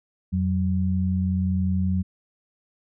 sine tone pair together, 87.9 / 186.9 Hz, F2 / F#3, +12 / +18 cents, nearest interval octave + minor second, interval 1306 cents, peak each -23 dBFS, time 0.32-2.03 s, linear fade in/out 20 ms, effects none

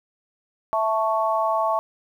sine chord, A major, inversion second, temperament equal, 659.3 / 880 / 1108.7 Hz, E5 / A5 / C#6, 0 / 0 / 0 cents, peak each -23 / -24 / -24 dBFS, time 0.73-1.79 s, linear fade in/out 0 ms, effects 9-bit

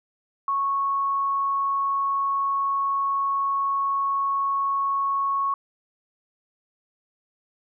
sine tone, 1104 Hz, C#6, 7 cents flat, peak -21 dBFS, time 0.48-5.54 s, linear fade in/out 2 ms, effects none

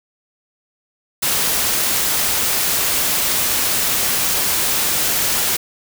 white noise, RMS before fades -18 dBFS, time 1.22-5.57 s, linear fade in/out 10 ms, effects none

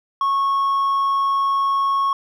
sine tone with hard clipping, 1100 Hz, C#6, 14 cents flat, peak -17 dBFS, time 0.21-2.13 s, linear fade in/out 2 ms, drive 2 dB, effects none

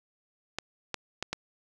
clicks, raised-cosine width 0.2 ms, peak -14 dBFS, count 4, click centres 0.586 / 0.943 / 1.226 / 1.33 s, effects none

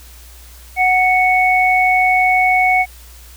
sine tone pair together, 740 / 2217 Hz, F#5 / C#7, 0 / 0 cents, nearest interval octave + perfect fifth, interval 1900 cents, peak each -13 dBFS, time 0.76-2.86 s, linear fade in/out 50 ms, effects added 60 Hz sine -38 dBFS peak until 3.36 s + white hiss -43 dBFS RMS until 3.36 s

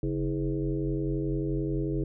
sine tone with frequency modulation, 230.8 Hz, A#3, 17 cents flat, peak -26 dBFS, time 0.03-2.04 s, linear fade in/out 2 ms, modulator 91.4 Hz, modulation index 2.2, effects none

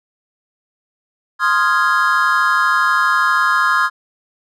triangle chord, F minor seventh, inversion second, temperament equal, 1046.5 / 1244.5 / 1396.9 / 1661.2 Hz, C6 / Eb6 / F6 / Ab6, 0 / 0 / 0 / 0 cents, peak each -16 dBFS, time 1.39-3.9 s, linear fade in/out 50 ms, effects none

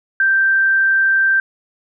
sine tone, 1568 Hz, G6, in tune, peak -11 dBFS, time 0.2-1.4 s, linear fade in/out 2 ms, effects none

